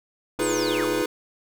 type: click train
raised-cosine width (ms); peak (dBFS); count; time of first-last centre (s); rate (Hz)
1; -22; 72; 0.39-1.018; 113
type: chord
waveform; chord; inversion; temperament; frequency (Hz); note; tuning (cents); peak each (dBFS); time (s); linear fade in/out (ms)
square; F half-diminished seventh; third; equal with one note detuned; 315.1 / 349.2 / 415.3 / 493.9; Eb4 / F4 / Ab4 / Cb5; +22 / 0 / 0 / 0; -28 / -30 / -29 / -28; 0.39-1.06; 5
type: linear sweep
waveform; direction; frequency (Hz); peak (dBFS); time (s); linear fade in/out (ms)
sine; down; 8770 to 643; -30; 0.41-0.87; 20
effects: none